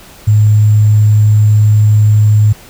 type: tone with sample-and-hold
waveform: sine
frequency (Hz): 106.1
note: G#2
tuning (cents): +38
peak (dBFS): -4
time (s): 0.27-2.53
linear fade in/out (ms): 10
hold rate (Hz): 7350
effects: pink hiss -37 dBFS RMS until 2.69 s